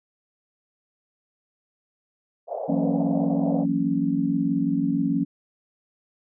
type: band-pass noise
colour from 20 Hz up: white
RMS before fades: -31 dBFS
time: 2.47-3.66 s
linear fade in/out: 50 ms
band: 490 to 710 Hz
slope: 48 dB/octave
type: chord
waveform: sine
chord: F# dominant seventh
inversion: third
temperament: just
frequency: 166.5 / 185 / 231.2 / 277.5 Hz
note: E3 / F#3 / A#3 / C#4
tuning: +18 / 0 / -14 / +2 cents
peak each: -28 / -28 / -27 / -23 dBFS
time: 2.68-5.25 s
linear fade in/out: 20 ms
effects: none